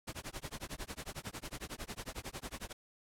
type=noise with tremolo; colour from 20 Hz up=pink; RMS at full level=-41 dBFS; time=0.07-2.73 s; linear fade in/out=10 ms; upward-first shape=sine; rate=11 Hz; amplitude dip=100%; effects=low-pass 12000 Hz 12 dB/octave